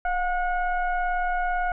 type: tone with frequency modulation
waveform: sine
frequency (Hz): 716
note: F5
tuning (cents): +43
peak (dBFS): -22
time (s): 0.05-1.72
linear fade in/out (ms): 2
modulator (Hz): 735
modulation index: 1
effects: none